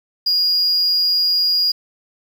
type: tone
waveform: sine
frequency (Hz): 4862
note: D#8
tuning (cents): -41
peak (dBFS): -11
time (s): 0.26-1.72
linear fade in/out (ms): 10
effects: tanh soft clip ceiling -13 dBFS + 7-bit